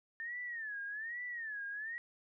sine tone with vibrato, 1788 Hz, A6, 27 cents sharp, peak -39 dBFS, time 0.2-1.98 s, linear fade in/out 0 ms, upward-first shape sine, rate 1.2 Hz, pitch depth 170 cents each way, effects none

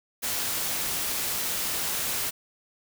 white noise, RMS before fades -29 dBFS, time 0.22-2.31 s, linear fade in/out 20 ms, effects none

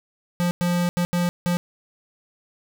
square tone bursts at uneven times, 175.4 Hz, F3, 8 cents sharp, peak -20 dBFS, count 5, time 0.4-0.51 / 0.61-0.89 / 0.97-1.05 / 1.13-1.29 / 1.46-1.57 s, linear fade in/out 0 ms, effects none

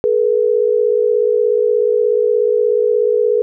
sine tone pair together, 426.1 / 482.8 Hz, G#4 / B4, +44 / -39 cents, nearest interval major second, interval 217 cents, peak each -14 dBFS, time 0.04-3.42 s, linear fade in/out 0 ms, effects none

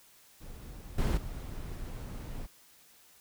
brown noise with level steps, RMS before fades -45 / -27 / -40 dBFS, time 0.4-2.47 s, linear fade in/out 20 ms, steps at 0.98 / 1.17 s, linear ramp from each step 5 ms, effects white hiss -60 dBFS RMS until 3.2 s

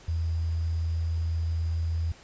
sine tone with sample-and-hold, 82.41 Hz, E2, in tune, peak -25 dBFS, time 0.08-2.12 s, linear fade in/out 5 ms, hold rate 4900 Hz, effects pink hiss -52 dBFS RMS until 2.23 s + resampled to 16000 Hz

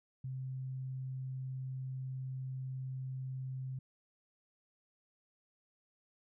sine tone, 130.81 Hz, C3, in tune, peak -38 dBFS, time 0.24-3.79 s, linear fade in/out 5 ms, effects none

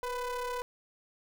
square ring-modulated tone, 252.4 Hz, B3, 38 cents sharp, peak -31 dBFS, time 0.03-0.62 s, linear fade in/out 0 ms, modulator 740 Hz, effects none

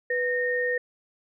sine tone pair together, 493.9 / 1842.2 Hz, B4 / A#6, 0 / -21 cents, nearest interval octave + major seventh, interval 2279 cents, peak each -26 dBFS, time 0.1-0.78 s, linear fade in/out 5 ms, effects none

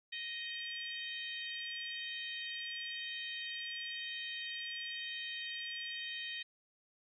harmonic tone, 623 Hz, D#5, 2 cents sharp, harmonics 3 / 4 / 5 / 6 / 7, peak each -45 / -46 / -45 / -47 / -54 dBFS, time 0.12-6.43 s, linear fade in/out 10 ms, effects none

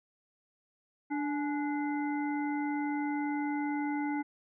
harmonic tone with a mistuned harmonic, 293.7 Hz, D4, in tune, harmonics 1 / 3 / 5 / 7, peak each -31 / -37 / -45 / -43 dBFS, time 1.1-4.23 s, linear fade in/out 20 ms, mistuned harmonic 3, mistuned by -65 cents, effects none

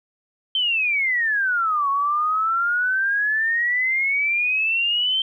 sine exponential two-way sweep, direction down then up, 3136 to 1100 to 3136 Hz, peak -18 dBFS, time 0.55-5.22 s, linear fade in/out 2 ms, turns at 1.89 s, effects 10-bit

